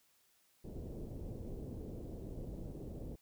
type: low-pass noise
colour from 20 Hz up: pink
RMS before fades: -45 dBFS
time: 0.64-3.16 s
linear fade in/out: 10 ms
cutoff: 500 Hz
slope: 24 dB/octave
effects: white hiss -72 dBFS RMS until 3.21 s